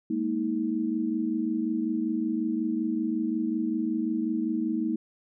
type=chord; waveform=sine; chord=Ab suspended second; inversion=none; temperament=equal with one note detuned; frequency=207.7 / 233.1 / 317.3 Hz; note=Ab3 / Bb3 / Eb4; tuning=0 / 0 / +34 cents; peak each=-33 / -29 / -28 dBFS; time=0.1-4.96 s; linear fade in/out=5 ms; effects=none